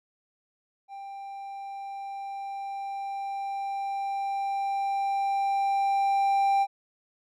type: tone with level ramp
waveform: triangle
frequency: 790 Hz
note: G5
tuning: 13 cents sharp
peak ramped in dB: -36 to -18 dBFS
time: 0.88-6.67 s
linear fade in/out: 50 ms
effects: none